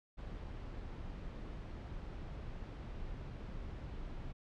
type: noise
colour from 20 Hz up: brown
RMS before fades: -45 dBFS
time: 0.17-4.33 s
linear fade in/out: 20 ms
effects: low-pass 4000 Hz 12 dB/octave